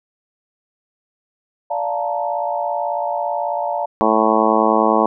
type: chord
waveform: sine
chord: Bb major seventh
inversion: first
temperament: just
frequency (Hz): 582.7 / 699.2 / 874.1 / 932.3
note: D5 / F5 / A5 / Bb5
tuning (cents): -14 / +2 / -12 / 0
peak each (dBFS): -24 / -23 / -24 / -27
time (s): 1.7-3.86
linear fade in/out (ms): 10
type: harmonic tone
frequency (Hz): 110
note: A2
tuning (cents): 0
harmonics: 2 / 3 / 4 / 5 / 6 / 7 / 8 / 9 / 10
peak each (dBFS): -21 / -21 / -21 / -21 / -21 / -21 / -21 / -21 / -21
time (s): 4.01-5.06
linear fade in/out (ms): 0
effects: none